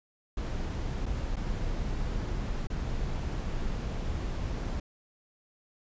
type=noise with dropouts; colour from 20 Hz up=brown; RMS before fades=-32 dBFS; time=0.37-4.8 s; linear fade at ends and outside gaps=5 ms; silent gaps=1.058-1.062 / 1.359-1.366 / 2.671-2.7 s; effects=resampled to 16000 Hz